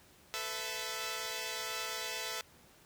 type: chord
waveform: 5% pulse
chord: A suspended second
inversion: none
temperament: equal with one note detuned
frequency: 440 / 501.6 / 659.3 Hz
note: A4 / B4 / E5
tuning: 0 / +27 / 0 cents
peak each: -30 dBFS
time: 0.34-2.41 s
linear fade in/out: 0 ms
effects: pink hiss -61 dBFS RMS until 2.85 s + high-pass 60 Hz 12 dB/octave